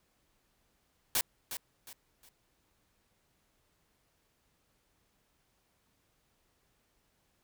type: noise with echo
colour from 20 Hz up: white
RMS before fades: -29 dBFS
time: 1.15-1.21 s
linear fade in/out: 2 ms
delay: 360 ms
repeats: 3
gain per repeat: -10 dB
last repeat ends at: 2.29 s
effects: pink hiss -74 dBFS RMS until 7.43 s